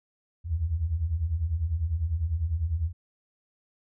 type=beating tone pair; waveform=sine; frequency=73.6 / 83.6 Hz; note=D2 / E2; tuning=+4 / +25 cents; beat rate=10 Hz; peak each=-31 / -26 dBFS; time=0.44-2.93 s; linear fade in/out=50 ms; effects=none